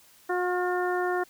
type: harmonic tone with a mistuned harmonic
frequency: 360 Hz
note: F#4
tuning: 47 cents flat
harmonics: 1 / 2 / 3 / 4 / 5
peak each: -27 / -30 / -35 / -34 / -36 dBFS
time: 0.29-1.24 s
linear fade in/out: 10 ms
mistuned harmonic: 4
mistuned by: -25 cents
effects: white hiss -57 dBFS RMS until 1.29 s